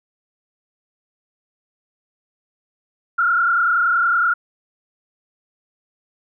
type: tone with frequency modulation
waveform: sine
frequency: 1395 Hz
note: F6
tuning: 2 cents flat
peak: -14 dBFS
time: 3.18-4.34 s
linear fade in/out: 10 ms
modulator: 30.6 Hz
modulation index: 1.8
effects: none